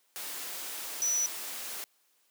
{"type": "tone in noise", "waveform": "sine", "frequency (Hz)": 5920, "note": "F#8", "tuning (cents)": 0, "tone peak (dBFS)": -26, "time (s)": [1.02, 1.26], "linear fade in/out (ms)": 0, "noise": "white", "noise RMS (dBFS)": -39, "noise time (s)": [0.16, 1.84], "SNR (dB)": 10, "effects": ["white hiss -70 dBFS RMS until 2.3 s", "high-pass 300 Hz 12 dB/octave"]}